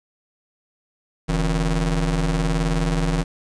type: ring-modulated tone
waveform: 35% pulse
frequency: 103.83 Hz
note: G#2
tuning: in tune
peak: -14 dBFS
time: 1.28-3.24 s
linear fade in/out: 20 ms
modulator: 61.4 Hz
effects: resampled to 22050 Hz + 9-bit

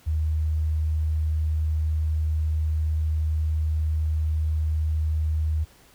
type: tone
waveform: sine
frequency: 77.9 Hz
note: D#2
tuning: 3 cents sharp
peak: -21 dBFS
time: 0.06-5.65 s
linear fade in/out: 20 ms
effects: pink hiss -55 dBFS RMS until 5.94 s

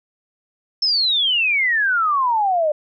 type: exponential sweep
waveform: sine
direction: down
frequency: 5350 to 587.3 Hz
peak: -15 dBFS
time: 0.82-2.72 s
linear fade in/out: 5 ms
effects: none

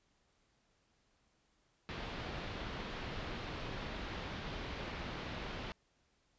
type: low-pass noise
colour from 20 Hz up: pink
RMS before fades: -43 dBFS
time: 1.89-5.72 s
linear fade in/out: 0 ms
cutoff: 4100 Hz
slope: 24 dB/octave
effects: pink hiss -75 dBFS RMS until 6.38 s + resampled to 16000 Hz

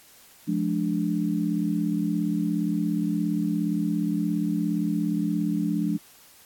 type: chord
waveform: sine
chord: D diminished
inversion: first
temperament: equal with one note detuned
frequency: 174.61 / 211.8 / 293.7 Hz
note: F3 / Ab3 / D4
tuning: 0 / +34 / 0 cents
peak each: -27 dBFS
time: 0.47-5.98 s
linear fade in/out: 20 ms
effects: white hiss -53 dBFS RMS until 6.45 s + AAC 64 kbps

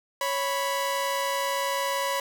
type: tone pair together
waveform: sawtooth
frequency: 553.9 / 987 Hz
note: C#5 / B5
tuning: -1 / -1 cents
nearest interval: minor seventh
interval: 1000 cents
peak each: -25 / -24 dBFS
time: 0.21-2.2 s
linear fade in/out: 2 ms
effects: none

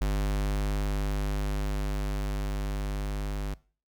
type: tone with level ramp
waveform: square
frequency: 50.2 Hz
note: G1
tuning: 42 cents sharp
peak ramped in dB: -25 to -30 dBFS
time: 0.01-3.54 s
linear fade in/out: 5 ms
effects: noise-tail reverb RT60 0.4 s tail -21 dB re dry

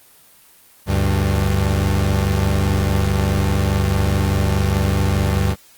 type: tone pair together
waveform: 30% pulse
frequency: 73.18 / 98 Hz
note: D2 / G2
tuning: -6 / 0 cents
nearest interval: perfect fourth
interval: 506 cents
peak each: -16 / -15 dBFS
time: 0.86-5.56 s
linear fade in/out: 50 ms
effects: white hiss -49 dBFS RMS until 5.77 s + Opus 24 kbps

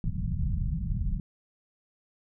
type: low-pass noise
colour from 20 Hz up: pink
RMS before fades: -29 dBFS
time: 0.04-1.2 s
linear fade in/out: 2 ms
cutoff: 190 Hz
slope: 48 dB/octave
effects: none

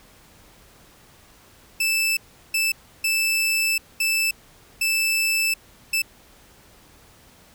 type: tone bursts at uneven times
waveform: sawtooth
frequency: 2637 Hz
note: E7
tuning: in tune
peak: -16 dBFS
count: 6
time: 1.8-2.17 / 2.54-2.72 / 3.04-3.78 / 4-4.31 / 4.81-5.54 / 5.93-6.02 s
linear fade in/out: 5 ms
effects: pink hiss -52 dBFS RMS until 7.54 s

